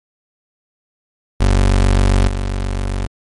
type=tone with level steps; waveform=30% pulse; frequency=47.48 Hz; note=F#1; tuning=45 cents sharp; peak=-7 / -15 dBFS; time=1.4-3.07 s; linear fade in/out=10 ms; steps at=2.28 s; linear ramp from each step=5 ms; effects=MP3 48 kbps